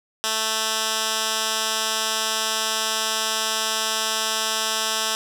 10% pulse tone with band-pass filter, 220 Hz, A3, in tune, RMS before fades -24 dBFS, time 0.24-5.15 s, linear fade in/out 0 ms, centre 5700 Hz, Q 0.72, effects 7-bit

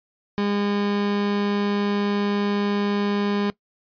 30% pulse tone, 203.6 Hz, G#3, 34 cents flat, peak -18 dBFS, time 0.38-3.5 s, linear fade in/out 0 ms, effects noise-tail reverb RT60 0.1 s tail -20 dB re dry + resampled to 11025 Hz

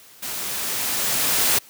white noise with level ramp, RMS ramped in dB -30 to -18 dBFS, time 0.22-1.59 s, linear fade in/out 10 ms, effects white hiss -48 dBFS RMS until 1.69 s + high-pass 80 Hz 12 dB/octave

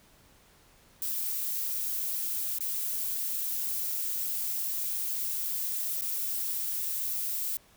violet noise with dropouts, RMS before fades -32 dBFS, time 1.02-7.57 s, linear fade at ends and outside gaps 1 ms, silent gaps 2.586-2.606 / 6.012-6.02 s, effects pink hiss -60 dBFS RMS until 7.76 s

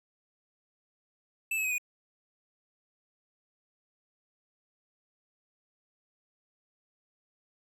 square tone with pitch steps, 2638 / 2579 / 2522 / 2466 Hz, E7 / E7 / D#7 / D#7, +1 / -39 / +23 / -16 cents, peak -29 dBFS, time 1.51-1.782 s, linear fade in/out 5 ms, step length 68 ms, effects none

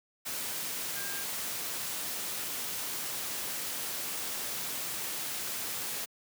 sine tone in noise, 1606 Hz, G6, 41 cents sharp, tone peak -42 dBFS, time 0.95-1.24 s, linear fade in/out 20 ms, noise white, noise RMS -36 dBFS, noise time 0.25-6.06 s, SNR -9 dB, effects high-pass 100 Hz 12 dB/octave

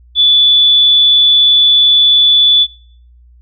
sine tone, 3463 Hz, A7, 28 cents flat, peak -5 dBFS, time 0.15-2.67 s, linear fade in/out 50 ms, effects noise-tail reverb RT60 0.6 s tail -26 dB re dry + added 60 Hz sine -40 dBFS peak until 3.41 s

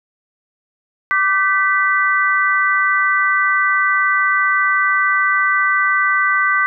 sine chord, G major, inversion second, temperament equal with one note detuned, 1174.7 / 1529.5 / 1975.5 Hz, D6 / G6 / B6, 0 / -43 / 0 cents, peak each -17 dBFS, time 1.11-6.66 s, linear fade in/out 0 ms, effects none

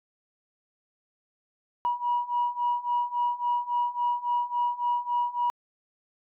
sine beating tone pair, 964 / 967.6 Hz, B5 / B5, -42 / -36 cents, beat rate 3.6 Hz, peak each -28 / -26 dBFS, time 1.85-5.5 s, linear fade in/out 0 ms, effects tanh soft clip ceiling -18 dBFS

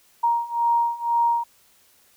sine beating tone pair, 937 / 939 Hz, A#5 / A#5, +9 / +12 cents, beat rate 2 Hz, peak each -23 / -21 dBFS, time 0.23-1.44 s, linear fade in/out 10 ms, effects white hiss -58 dBFS RMS until 2.16 s

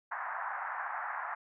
pink band-pass noise, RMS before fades -38 dBFS, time 0.11-1.35 s, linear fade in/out 10 ms, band 750 to 1800 Hz, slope 48 dB/octave, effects none

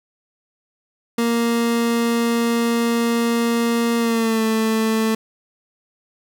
30% pulse tone with pitch glide, 233.4 to 221.4 Hz, A#3 to A3, +2 to +11 cents, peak -14 dBFS, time 1.18-5.15 s, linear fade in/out 5 ms, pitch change -91 cents, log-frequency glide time 3.98-4.43 s, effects none

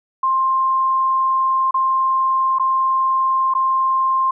sine tone with dropouts, 1055 Hz, C6, 14 cents sharp, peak -14 dBFS, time 0.23-4.31 s, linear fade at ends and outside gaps 5 ms, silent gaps 1.71-1.742 / 2.586-2.596 / 3.539-3.549 s, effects none

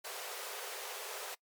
pink high-pass noise, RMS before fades -43 dBFS, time 0.04-1.35 s, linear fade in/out 10 ms, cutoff 390 Hz, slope 96 dB/octave, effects noise-tail reverb RT60 0.1 s tail -23 dB re dry + MP3 96 kbps

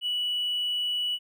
triangle tone with hard clipping, 2947 Hz, F#7, 8 cents flat, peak -26 dBFS, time 0.01-1.19 s, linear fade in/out 50 ms, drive 4 dB, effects none

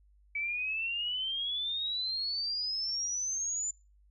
sine exponential sweep, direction up, 2281 to 7130 Hz, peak -31 dBFS, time 0.35-3.71 s, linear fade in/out 5 ms, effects noise-tail reverb RT60 0.3 s tail -23 dB re dry + added 50 Hz sine -60 dBFS peak until 4.1 s

